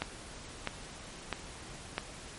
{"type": "click train", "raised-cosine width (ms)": 0.3, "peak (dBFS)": -15, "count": 4, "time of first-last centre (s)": [0.02, 1.981], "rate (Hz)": 1.53, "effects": ["pink hiss -47 dBFS RMS until 2.38 s", "MP3 48 kbps"]}